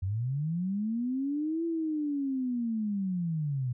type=linear two-way sweep; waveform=sine; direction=up then down; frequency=88.7 to 336.9 to 120 Hz; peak=-28 dBFS; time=0.02-3.73 s; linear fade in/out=10 ms; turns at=1.65 s; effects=none